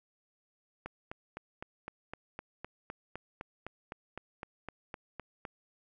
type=click train; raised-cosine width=0.5 ms; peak=-25 dBFS; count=19; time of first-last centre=0.86-5.452 s; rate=3.92 Hz; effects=none